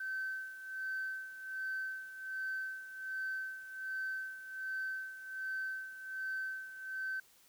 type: tone with tremolo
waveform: sine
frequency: 1540 Hz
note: G6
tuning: 31 cents flat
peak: -34 dBFS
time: 0-7.2 s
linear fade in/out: 5 ms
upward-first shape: sine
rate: 1.3 Hz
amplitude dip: 75%
effects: tanh soft clip ceiling -32 dBFS + white hiss -65 dBFS RMS until 7.48 s